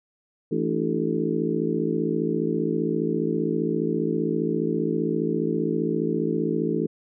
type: harmonic tone with a mistuned harmonic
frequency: 55 Hz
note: A1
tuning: in tune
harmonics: 3 / 4 / 5 / 6 / 7 / 8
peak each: -29 / -29 / -29 / -29 / -29 / -29 dBFS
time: 0.51-6.87 s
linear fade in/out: 10 ms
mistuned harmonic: 5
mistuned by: +100 cents
effects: none